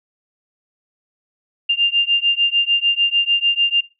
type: beating tone pair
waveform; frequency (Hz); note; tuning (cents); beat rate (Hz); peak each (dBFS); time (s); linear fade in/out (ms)
sine; 2794 / 2800.7; F7 / F7; 0 / +4; 6.7; -17 / -17; 1.69-3.81; 10
effects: noise-tail reverb RT60 0.3 s tail -22 dB re dry